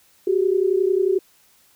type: tone pair together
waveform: sine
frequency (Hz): 370 / 401.2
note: F#4 / G4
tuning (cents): 0 / +40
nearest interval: minor second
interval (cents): 140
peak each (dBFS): -18 / -20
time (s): 0.27-1.19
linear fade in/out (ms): 5
effects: white hiss -57 dBFS RMS until 1.75 s